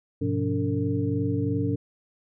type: tone cluster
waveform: sine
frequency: 102.6 / 125.5 / 174.1 / 286 / 453.1 Hz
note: G#2 / B2 / F3 / D4 / A#4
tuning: -21 / +28 / -5 / -46 / -49 cents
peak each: -28 / -30 / -33 / -27 / -32 dBFS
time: 0.21-1.76 s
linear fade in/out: 10 ms
effects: none